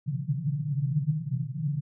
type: band-pass noise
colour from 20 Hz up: pink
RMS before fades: -29 dBFS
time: 0.06-1.81 s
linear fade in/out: 20 ms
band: 130 to 160 Hz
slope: 96 dB/octave
effects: none